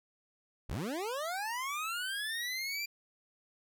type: linear sweep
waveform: 25% pulse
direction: up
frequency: 31.55 to 2386 Hz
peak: -31 dBFS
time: 0.69-2.86 s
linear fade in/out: 10 ms
effects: none